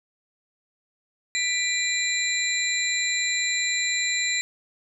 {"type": "tone cluster", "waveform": "sine", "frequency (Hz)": [1984, 2374, 4005, 7340], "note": ["B6", "D7", "B7", "A#8"], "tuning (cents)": [7, 18, 23, -28], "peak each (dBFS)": -28, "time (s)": [1.35, 4.41], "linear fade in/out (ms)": 0, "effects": []}